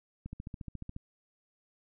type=click train; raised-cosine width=5 ms; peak=-28 dBFS; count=11; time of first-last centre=0.26-0.964 s; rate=14.2 Hz; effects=none